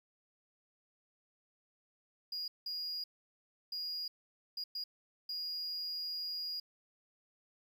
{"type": "tone bursts at uneven times", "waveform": "triangle", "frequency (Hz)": 4866, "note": "D#8", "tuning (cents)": -39, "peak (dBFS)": -36, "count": 6, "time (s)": [[2.32, 2.48], [2.66, 3.04], [3.72, 4.08], [4.57, 4.64], [4.75, 4.84], [5.29, 6.6]], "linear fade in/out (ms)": 5, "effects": ["11-bit"]}